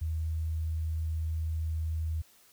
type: tone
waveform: sine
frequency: 79.8 Hz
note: D#2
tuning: 44 cents sharp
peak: -29 dBFS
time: 0.01-2.22 s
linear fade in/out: 10 ms
effects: white hiss -61 dBFS RMS until 2.52 s